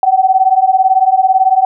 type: beating tone pair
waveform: sine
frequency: 750 / 768 Hz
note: F#5 / G5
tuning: +23 / -36 cents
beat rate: 18 Hz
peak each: -10 dBFS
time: 0.03-1.65 s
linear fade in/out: 2 ms
effects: none